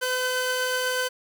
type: tone pair together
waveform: sawtooth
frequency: 506.3 / 1527 Hz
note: B4 / G6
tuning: +43 / -46 cents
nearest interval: octave + perfect fifth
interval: 1911 cents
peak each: -23 dBFS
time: 0.01-1.09 s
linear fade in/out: 20 ms
effects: none